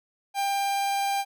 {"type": "tone with vibrato", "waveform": "45% pulse", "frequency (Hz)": 795, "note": "G5", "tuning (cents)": 24, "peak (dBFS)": -24, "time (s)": [0.34, 1.25], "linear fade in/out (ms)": 50, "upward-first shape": "triangle", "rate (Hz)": 19, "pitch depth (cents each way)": 8, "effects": []}